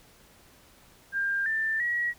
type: tone with pitch steps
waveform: sine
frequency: 1598 / 1779 / 1914 Hz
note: G6 / A6 / A#6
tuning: +33 / +19 / +45 cents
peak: -25 dBFS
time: 1.12-2.14 s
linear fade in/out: 50 ms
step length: 340 ms
effects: pink hiss -57 dBFS RMS until 2.18 s